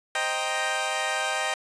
15% pulse chord, C minor seventh, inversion none, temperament equal, 523.3 / 622.3 / 784 / 932.3 Hz, C5 / Eb5 / G5 / Bb5, 0 / 0 / 0 / 0 cents, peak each -28 / -24 / -22 / -27 dBFS, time 0.15-1.54 s, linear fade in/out 2 ms, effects resampled to 22050 Hz

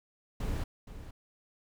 brown noise with echo, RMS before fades -33 dBFS, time 0.4-0.64 s, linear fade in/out 5 ms, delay 470 ms, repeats 1, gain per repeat -12 dB, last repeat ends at 1.11 s, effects none

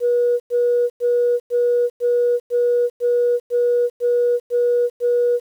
sine tone bursts, 483.3 Hz, B4, 38 cents flat, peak -13 dBFS, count 11, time 0-5.4 s, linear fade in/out 50 ms, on 400 ms, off 100 ms, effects tanh soft clip ceiling -9 dBFS + 8-bit

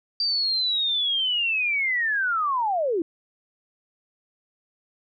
sine linear sweep, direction down, 4699 to 308.2 Hz, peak -21 dBFS, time 0.2-3.02 s, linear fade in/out 2 ms, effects none

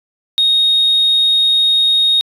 sine tone, 3729 Hz, A#7, in tune, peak -8 dBFS, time 0.38-2.21 s, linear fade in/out 0 ms, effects tanh soft clip ceiling -6 dBFS

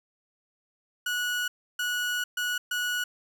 30% pulse tone bursts at uneven times, 1464 Hz, F#6, 19 cents flat, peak -24 dBFS, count 4, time 1.06-1.48 / 1.79-2.24 / 2.37-2.58 / 2.71-3.04 s, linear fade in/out 5 ms, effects none

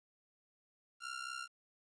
sawtooth ring-modulated tone, 1388 Hz, F6, 11 cents flat, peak -35 dBFS, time 1-1.48 s, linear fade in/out 50 ms, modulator 32.3 Hz, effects resampled to 22050 Hz + 12-bit

